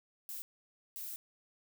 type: noise bursts at uneven times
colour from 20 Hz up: violet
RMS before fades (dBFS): -43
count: 2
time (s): 0.29-0.42 / 0.96-1.16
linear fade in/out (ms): 0
effects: none